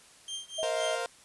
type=tone with tremolo; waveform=sawtooth; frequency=3171 Hz; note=G7; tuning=19 cents sharp; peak=-30 dBFS; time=0.28-0.99 s; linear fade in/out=2 ms; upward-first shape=triangle; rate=3.9 Hz; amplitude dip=100%
type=tone; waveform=sine; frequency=636 Hz; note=D#5; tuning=38 cents sharp; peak=-30 dBFS; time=0.58-0.96 s; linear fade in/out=10 ms
type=chord; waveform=sawtooth; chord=Bb suspended second; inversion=none; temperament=equal; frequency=466.2 / 523.3 / 698.5 Hz; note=Bb4 / C5 / F5; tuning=0 / 0 / 0 cents; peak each=-32 dBFS; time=0.63-1.06 s; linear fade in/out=0 ms
effects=white hiss -56 dBFS RMS until 1.24 s + resampled to 24000 Hz